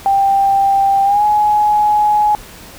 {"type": "tone with pitch glide", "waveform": "sine", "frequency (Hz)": [788, 839.7], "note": ["G5", "G#5"], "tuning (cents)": [9, 19], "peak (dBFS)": -9, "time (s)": [0.06, 2.35], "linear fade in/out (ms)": 0, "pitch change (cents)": 110, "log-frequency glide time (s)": [1.04, 1.24], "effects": ["pink hiss -36 dBFS RMS until 2.78 s"]}